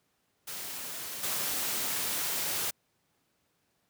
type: noise with level steps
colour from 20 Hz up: white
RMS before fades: -39 / -32 dBFS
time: 0.47-2.71 s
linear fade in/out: 10 ms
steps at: 1.23 s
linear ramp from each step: 5 ms
effects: pink hiss -74 dBFS RMS until 3.89 s + high-pass 100 Hz 12 dB/octave